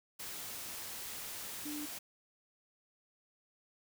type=tone in noise; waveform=sine; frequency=296.6 Hz; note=D4; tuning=17 cents sharp; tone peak=-40 dBFS; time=1.65-1.86 s; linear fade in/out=10 ms; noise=white; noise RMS=-44 dBFS; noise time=0.19-1.99 s; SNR=+1 dB; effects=none